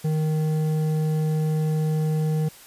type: tone with hard clipping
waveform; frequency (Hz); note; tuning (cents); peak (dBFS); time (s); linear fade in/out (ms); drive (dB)
sine; 155.56; D#3; 0; -22; 0.04-2.49; 10; 8
effects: white hiss -47 dBFS RMS until 2.66 s + resampled to 32000 Hz